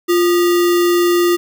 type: tone with sample-and-hold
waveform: sine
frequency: 349.2 Hz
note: F4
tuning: in tune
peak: -10 dBFS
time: 0.08-1.37 s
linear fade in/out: 20 ms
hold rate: 1575 Hz
effects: none